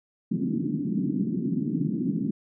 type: band-pass noise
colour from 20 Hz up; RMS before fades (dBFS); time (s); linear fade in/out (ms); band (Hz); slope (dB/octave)
white; -27; 0.31-2.31; 10; 150 to 300; 48
effects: none